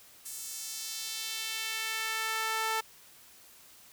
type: tone with high-pass filter sweep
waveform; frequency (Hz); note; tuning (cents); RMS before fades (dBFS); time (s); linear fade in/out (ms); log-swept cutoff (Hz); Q
sawtooth; 442.9; A4; +11; -35; 0.25-2.81; 10; 8500 to 920; 1.2
effects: white hiss -56 dBFS RMS until 3.92 s